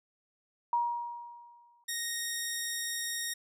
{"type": "tone with exponential decay", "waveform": "sine", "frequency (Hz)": 950, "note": "A#5", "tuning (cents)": 33, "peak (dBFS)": -24, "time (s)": [0.73, 1.84], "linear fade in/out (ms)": 2, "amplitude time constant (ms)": 240}
{"type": "tone", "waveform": "10% pulse", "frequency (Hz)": 1864.7, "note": "A#6", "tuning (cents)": 0, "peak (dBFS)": -24, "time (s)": [1.88, 3.34], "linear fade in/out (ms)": 10}
{"effects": []}